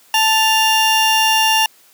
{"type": "tone pair together", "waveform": "35% pulse", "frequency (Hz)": [880, 2797], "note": ["A5", "F7"], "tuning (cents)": [0, 2], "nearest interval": "octave + minor sixth", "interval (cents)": 2002, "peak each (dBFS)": -13, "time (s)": [0.14, 1.66], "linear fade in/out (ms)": 2, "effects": ["white hiss -50 dBFS RMS until 1.93 s", "high-pass 200 Hz 12 dB/octave"]}